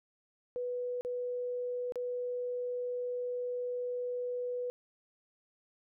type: tone with dropouts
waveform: sine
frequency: 492.7 Hz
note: B4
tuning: 4 cents flat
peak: -33 dBFS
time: 0.56-4.7 s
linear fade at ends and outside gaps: 0 ms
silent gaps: 1.01-1.049 / 1.922-1.957 s
effects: none